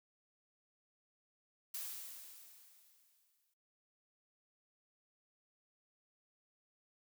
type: noise with exponential decay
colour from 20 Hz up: blue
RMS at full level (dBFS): -42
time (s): 1.74-3.54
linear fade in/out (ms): 5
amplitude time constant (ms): 390
effects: noise-tail reverb RT60 0.3 s tail -21 dB re dry